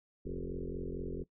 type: tone with frequency modulation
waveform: sine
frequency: 207.7 Hz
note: G#3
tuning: in tune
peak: -36 dBFS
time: 0.25-1.24 s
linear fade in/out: 10 ms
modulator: 44.4 Hz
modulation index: 5.3
effects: noise-tail reverb RT60 0.1 s tail -18 dB re dry